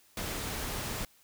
pink noise, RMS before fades -36 dBFS, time 0.17-1.05 s, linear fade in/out 2 ms, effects white hiss -63 dBFS RMS until 1.23 s

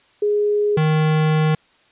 sine / square tone pair in turn, 415.3 / 155.56 Hz, G#4 / D#3, 0 / 0 cents, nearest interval octave + perfect fourth, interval 1700 cents, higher first, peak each -15 dBFS, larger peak neither, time 0.22-0.77 / 0.77-1.55 s, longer second, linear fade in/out 5 ms, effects white hiss -56 dBFS RMS until 1.91 s + resampled to 8000 Hz

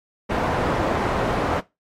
white low-pass noise, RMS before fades -22 dBFS, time 0.29-1.61 s, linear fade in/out 20 ms, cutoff 890 Hz, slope 12 dB/octave, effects noise-tail reverb RT60 0.2 s tail -17 dB re dry + MP3 64 kbps

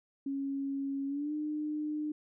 sine tone with pitch glide, 275.5 to 302.2 Hz, C#4 to D4, -11 to +50 cents, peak -32 dBFS, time 0.26-2.12 s, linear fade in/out 5 ms, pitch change +161 cents, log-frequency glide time 1.07-1.33 s, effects none

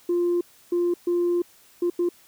sine tone bursts at uneven times, 349.2 Hz, F4, in tune, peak -18 dBFS, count 5, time 0.09-0.41 / 0.72-0.94 / 1.07-1.42 / 1.82-1.9 / 1.99-2.09 s, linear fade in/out 5 ms, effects tanh soft clip ceiling -17 dBFS + white hiss -55 dBFS RMS until 2.27 s

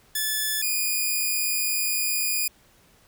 5% pulse tone pair in turn, 1733 / 2451 Hz, A6 / D#7, -27 / -27 cents, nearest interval tritone, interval 600 cents, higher second, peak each -13 dBFS, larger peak neither, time 0.15-0.62 / 0.62-2.48 s, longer second, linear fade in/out 5 ms, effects pink hiss -58 dBFS RMS until 3.07 s

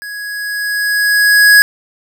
square tone with level ramp, 1666 Hz, G#6, 5 cents sharp, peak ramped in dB -25 to -3 dBFS, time 0.02-1.62 s, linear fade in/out 0 ms, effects none

